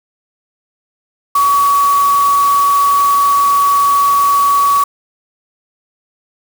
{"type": "tone in noise", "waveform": "sine", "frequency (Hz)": 1131, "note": "C#6", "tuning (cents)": 34, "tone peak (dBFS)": -8, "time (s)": [1.35, 4.84], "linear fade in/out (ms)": 5, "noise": "white", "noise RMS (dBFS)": -25, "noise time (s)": [1.35, 4.84], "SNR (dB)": 14, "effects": []}